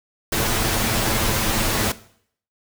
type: noise with comb filter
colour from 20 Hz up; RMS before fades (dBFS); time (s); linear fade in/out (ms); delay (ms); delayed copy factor
pink; -21; 0.32-1.92; 5; 9; +0.55
effects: noise-tail reverb RT60 0.6 s tail -17 dB re dry